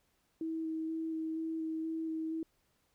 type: tone with vibrato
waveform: sine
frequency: 321.3 Hz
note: E4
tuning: 44 cents flat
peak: -34 dBFS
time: 0.41-2.43 s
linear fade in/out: 2 ms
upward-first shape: square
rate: 2.1 Hz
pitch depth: 10 cents each way
effects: pink hiss -75 dBFS RMS until 2.94 s